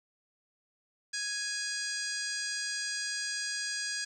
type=harmonic tone with a mistuned harmonic; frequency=830.6 Hz; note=G#5; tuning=in tune; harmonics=2 / 3 / 4 / 5 / 6 / 7 / 8 / 9 / 10; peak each=-37 / -46 / -47 / -46 / -37 / -45 / -42 / -46 / -44 dBFS; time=1.13-4.05 s; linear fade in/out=10 ms; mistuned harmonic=6; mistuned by=-54 cents; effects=11-bit